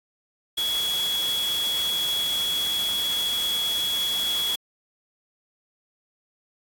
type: tone in noise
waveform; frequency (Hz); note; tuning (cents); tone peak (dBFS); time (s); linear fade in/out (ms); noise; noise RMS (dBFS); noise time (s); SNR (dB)
sine; 3354; G#7; +16; -23; 0.57-4.56; 10; white; -33; 0.57-4.56; +7
effects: AAC 64 kbps